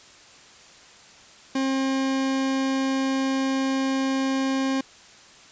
40% pulse tone, 267.4 Hz, C4, 38 cents sharp, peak -21 dBFS, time 1.55-4.81 s, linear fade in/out 5 ms, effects white hiss -49 dBFS RMS until 5.51 s + resampled to 16000 Hz

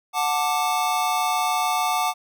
square chord, D major, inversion first, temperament just, 734.2 / 881 / 1174.7 Hz, F#5 / A5 / D6, -14 / +2 / 0 cents, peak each -25 / -26 / -26 dBFS, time 0.13-2.14 s, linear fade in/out 50 ms, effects none

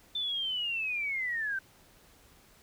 sine linear sweep, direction down, 3558 to 1529 Hz, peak -30 dBFS, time 0.15-1.59 s, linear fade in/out 5 ms, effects pink hiss -60 dBFS RMS until 2.62 s

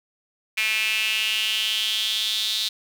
sawtooth tone with high-pass filter sweep, 217.9 Hz, A3, 17 cents flat, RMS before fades -24 dBFS, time 0.57-2.69 s, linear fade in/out 10 ms, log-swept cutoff 2400 to 3800 Hz, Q 6.3, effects none

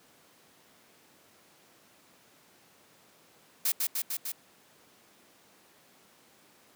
blue noise with echo, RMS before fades -27 dBFS, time 3.65-3.72 s, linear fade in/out 5 ms, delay 150 ms, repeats 4, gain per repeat -2 dB, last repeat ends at 4.32 s, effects pink hiss -60 dBFS RMS until 6.75 s + high-pass 200 Hz 12 dB/octave

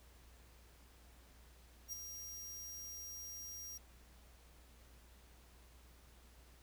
sawtooth tone with ADSR envelope, 5700 Hz, F8, 34 cents sharp, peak -37 dBFS, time 1.88-3.78 s, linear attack 48 ms, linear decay 7 ms, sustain -7 dB, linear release 9 ms, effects added 60 Hz sine -61 dBFS peak until 6.62 s + pink hiss -66 dBFS RMS until 6.62 s

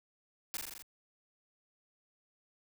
white noise with echo, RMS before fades -38 dBFS, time 0.54-0.57 s, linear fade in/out 0 ms, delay 42 ms, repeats 6, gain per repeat -2 dB, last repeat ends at 0.822 s, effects high-pass 80 Hz 12 dB/octave

